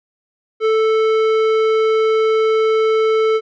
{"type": "tone with tanh clipping", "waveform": "triangle", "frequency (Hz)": 440, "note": "A4", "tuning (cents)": 0, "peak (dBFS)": -14, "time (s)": [0.6, 3.41], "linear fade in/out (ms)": 50, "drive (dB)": 18, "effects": []}